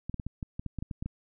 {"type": "clicks", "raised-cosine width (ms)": 5, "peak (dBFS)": -22, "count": 12, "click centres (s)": [0.096, 0.143, 0.198, 0.266, 0.428, 0.595, 0.663, 0.787, 0.825, 0.912, 1.025, 1.06], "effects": []}